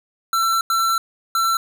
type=tone bursts at uneven times; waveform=square; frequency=1345 Hz; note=E6; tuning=34 cents sharp; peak=-17 dBFS; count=3; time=0.33-0.61 / 0.7-0.98 / 1.35-1.57 s; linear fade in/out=2 ms; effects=none

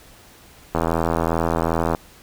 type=click train; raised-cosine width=1 ms; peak=-6 dBFS; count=100; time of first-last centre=0.75-1.949 s; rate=82.6 Hz; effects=pink hiss -48 dBFS RMS until 2.22 s

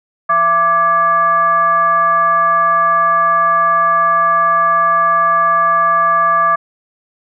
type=tone with frequency modulation; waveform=sine; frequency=1174.7 Hz; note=D6; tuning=in tune; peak=-9 dBFS; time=0.29-6.56 s; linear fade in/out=10 ms; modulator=504 Hz; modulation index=0.63; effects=none

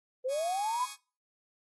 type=linear sweep; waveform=sine; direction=up; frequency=493.3 to 1031 Hz; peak=-29 dBFS; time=0.24-0.86 s; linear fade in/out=20 ms
type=chord; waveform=5% pulse; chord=Ab suspended fourth; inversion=none; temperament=just; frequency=830.6 / 1107.5 / 1245.9 Hz; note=Ab5 / Db6 / Eb6; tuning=0 / -2 / +2 cents; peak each=-37 / -33 / -36 dBFS; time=0.28-0.97 s; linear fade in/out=50 ms
effects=noise-tail reverb RT60 0.4 s tail -24 dB re dry + AAC 32 kbps

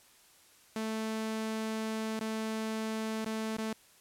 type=tone with dropouts; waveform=sawtooth; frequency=220 Hz; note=A3; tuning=in tune; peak=-29 dBFS; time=0.76-3.73 s; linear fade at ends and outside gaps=2 ms; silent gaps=2.194-2.21 / 3.246-3.261 / 3.568-3.584 s; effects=white hiss -61 dBFS RMS until 4 s + low-pass 12000 Hz 12 dB/octave

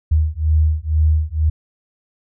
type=beating tone pair; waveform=sine; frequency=76.8 / 78.9 Hz; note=D#2 / D#2; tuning=-22 / +25 cents; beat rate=2.1 Hz; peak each=-16 dBFS; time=0.11-1.5 s; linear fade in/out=10 ms; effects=none

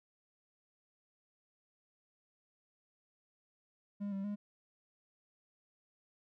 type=tone with pitch steps; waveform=triangle; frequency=202.7 / 195.4 / 205.6 Hz; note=G#3 / G3 / G#3; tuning=-42 / -5 / -17 cents; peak=-34 dBFS; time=4-4.36 s; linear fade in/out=20 ms; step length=120 ms; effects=none

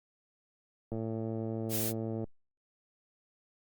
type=click train; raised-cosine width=2 ms; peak=-24 dBFS; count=149; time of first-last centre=0.92-2.241 s; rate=112 Hz
type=noise; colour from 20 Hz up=blue; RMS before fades=-34 dBFS; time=1.69-1.93 s; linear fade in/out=50 ms
effects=Opus 48 kbps

